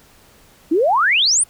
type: exponential sweep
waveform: sine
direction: up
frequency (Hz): 295.7 to 9956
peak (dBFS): -12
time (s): 0.71-1.44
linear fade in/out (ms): 10
effects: pink hiss -50 dBFS RMS until 1.49 s